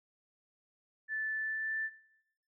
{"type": "tone with pitch glide", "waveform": "sine", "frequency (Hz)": [1752, 1766.2], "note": ["A6", "A6"], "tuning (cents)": [-8, 6], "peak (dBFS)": -33, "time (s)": [1.08, 1.9], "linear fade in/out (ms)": 50, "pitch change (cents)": 14, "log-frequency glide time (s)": [1.34, 1.75], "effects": ["noise-tail reverb RT60 0.9 s tail -19 dB re dry"]}